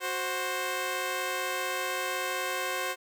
10% pulse tone pair together, 369.2 / 525.9 Hz, F#4 / C5, -4 / +9 cents, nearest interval tritone, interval 613 cents, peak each -26 / -23 dBFS, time 0-2.96 s, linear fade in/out 50 ms, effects none

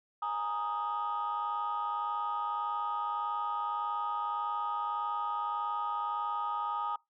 sine chord, Ab suspended second, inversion none, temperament equal, 830.6 / 932.3 / 1244.5 Hz, Ab5 / Bb5 / Eb6, 0 / 0 / 0 cents, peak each -36 / -35 / -33 dBFS, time 0.22-6.96 s, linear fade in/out 5 ms, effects noise-tail reverb RT60 0.2 s tail -24 dB re dry + tanh soft clip ceiling -26 dBFS

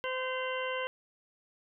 harmonic tone with a mistuned harmonic, 515 Hz, C5, 28 cents flat, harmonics 1 / 2 / 3 / 4 / 5 / 6, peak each -35 / -38 / -40 / -41 / -42 / -43 dBFS, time 0.04-0.87 s, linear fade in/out 0 ms, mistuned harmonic 5, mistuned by +120 cents, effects none

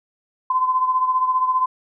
sine beating tone pair, 1023 / 1038 Hz, C6 / C6, -39 / -14 cents, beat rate 15 Hz, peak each -17 / -24 dBFS, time 0.5-1.66 s, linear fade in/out 5 ms, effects none

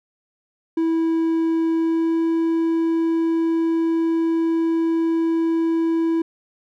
triangle tone with pitch glide, 327.1 to 329 Hz, E4 to E4, -13 to -3 cents, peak -15 dBFS, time 0.77-6.22 s, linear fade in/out 5 ms, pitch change +10 cents, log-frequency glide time 1.75-2.22 s, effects none

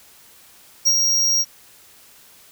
square tone with ADSR envelope, 5630 Hz, F8, 13 cents sharp, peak -12 dBFS, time 0.85-1.45 s, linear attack 22 ms, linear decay 55 ms, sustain -4 dB, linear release 42 ms, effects white hiss -49 dBFS RMS until 2.51 s

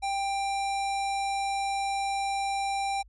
square tone, 790 Hz, G5, 13 cents sharp, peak -28 dBFS, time 0.02-3.03 s, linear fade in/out 20 ms, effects added 50 Hz sine -52 dBFS peak until 3.08 s + resampled to 24000 Hz

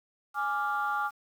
sine chord, D diminished, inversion second, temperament equal, 830.6 / 1174.7 / 1396.9 Hz, Ab5 / D6 / F6, 0 / 0 / 0 cents, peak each -31 dBFS, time 0.34-1.11 s, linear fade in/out 50 ms, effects tanh soft clip ceiling -20 dBFS + 9-bit

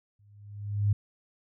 sine tone with exponential growth, 102.6 Hz, G#2, 21 cents flat, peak -19 dBFS, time 0.19-0.93 s, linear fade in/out 5 ms, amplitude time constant 160 ms, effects none

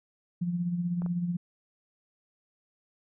sine tone with tremolo, 174.7 Hz, F3, 1 cent sharp, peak -25 dBFS, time 0.41-1.37 s, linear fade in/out 10 ms, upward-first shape sine, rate 16 Hz, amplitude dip 50%
clicks, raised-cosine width 1 ms, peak -29 dBFS, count 2, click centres 1.02 / 1.062 s
effects none

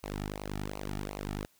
sawtooth tone with flanger, 50.4 Hz, G1, 49 cents sharp, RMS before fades -38 dBFS, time 0.03-1.46 s, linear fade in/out 5 ms, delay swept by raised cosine 0.57 to 1.97 ms, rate 2.7 Hz, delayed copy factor -0.85, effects white hiss -67 dBFS RMS until 1.59 s

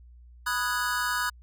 square chord, G# minor seventh, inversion first, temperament equal with one note detuned, 987.8 / 1244.5 / 1469.8 / 1661.2 Hz, B5 / D#6 / F#6 / G#6, 0 / 0 / -12 / 0 cents, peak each -33 / -33 / -31 / -33 dBFS, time 0.46-1.3 s, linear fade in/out 10 ms, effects added 60 Hz sine -48 dBFS peak until 1.42 s

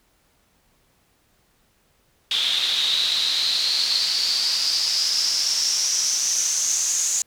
pink noise with band-pass filter sweep, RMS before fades -22 dBFS, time 2.31-7.22 s, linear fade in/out 2 ms, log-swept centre 3500 to 6800 Hz, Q 8.3, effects pink hiss -63 dBFS RMS until 7.26 s

